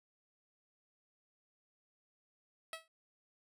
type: tone with exponential decay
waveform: 10% pulse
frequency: 648 Hz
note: E5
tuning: 30 cents flat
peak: -30 dBFS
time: 2.73-2.88 s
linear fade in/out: 1 ms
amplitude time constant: 31 ms
effects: resampled to 32000 Hz